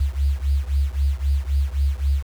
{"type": "beating tone pair", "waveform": "sine", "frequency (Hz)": [68, 71.8], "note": ["C#2", "D2"], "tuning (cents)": [-33, -39], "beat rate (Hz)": 3.8, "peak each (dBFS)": [-20, -22], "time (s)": [0, 2.23], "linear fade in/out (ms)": 10, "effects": ["7-bit"]}